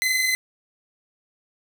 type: tone pair together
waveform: sawtooth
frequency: 2038 / 2060 Hz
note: C7 / C7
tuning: -46 / -28 cents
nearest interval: unison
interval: 18 cents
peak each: -17 / -25 dBFS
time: 0.02-0.35 s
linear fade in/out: 0 ms
effects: none